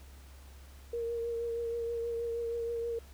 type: tone with vibrato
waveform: sine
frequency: 466.2 Hz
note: A#4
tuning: in tune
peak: -32 dBFS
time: 0.93-2.99 s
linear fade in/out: 5 ms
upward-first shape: triangle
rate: 6.3 Hz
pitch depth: 25 cents each way
effects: added 68 Hz sine -50 dBFS peak until 3.13 s + pink hiss -59 dBFS RMS until 3.13 s